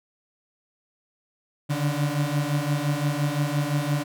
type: beating tone pair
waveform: 35% pulse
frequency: 143 / 148.8 Hz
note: D3 / D3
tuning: -46 / +23 cents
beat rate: 5.8 Hz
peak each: -24 dBFS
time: 1.69-4.04 s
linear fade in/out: 20 ms
effects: none